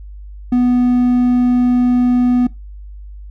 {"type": "tone", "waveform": "triangle", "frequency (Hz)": 246.9, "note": "B3", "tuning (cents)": 0, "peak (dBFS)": -8, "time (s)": [0.52, 2.47], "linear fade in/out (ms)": 5, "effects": ["noise-tail reverb RT60 0.2 s tail -20 dB re dry", "added 50 Hz sine -30 dBFS peak until 3.3 s"]}